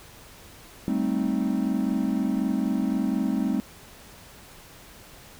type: chord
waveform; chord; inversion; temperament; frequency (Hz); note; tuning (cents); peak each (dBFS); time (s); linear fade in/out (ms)
triangle; A half-diminished seventh; third; equal; 196 / 220 / 261.6 / 311.1; G3 / A3 / C4 / Eb4; 0 / 0 / 0 / 0; -26 / -26 / -25 / -29; 0.88-3.6; 0
effects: pink hiss -48 dBFS RMS until 5.39 s